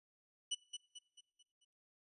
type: tone with echo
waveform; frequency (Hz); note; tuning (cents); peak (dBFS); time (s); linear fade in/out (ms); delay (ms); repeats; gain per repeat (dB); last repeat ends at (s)
sawtooth; 2960; F#7; 0; -32; 0.51-0.55; 10; 220; 5; -7; 1.65
effects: noise-tail reverb RT60 0.8 s tail -23 dB re dry + resampled to 24000 Hz